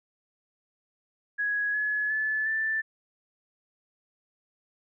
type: tone with pitch steps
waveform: sine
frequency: 1668 / 1700.1 / 1732.8 / 1766.2 Hz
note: G#6 / G#6 / A6 / A6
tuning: +7 / +40 / -27 / +6 cents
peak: -25 dBFS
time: 1.38-2.82 s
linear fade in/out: 20 ms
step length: 360 ms
effects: none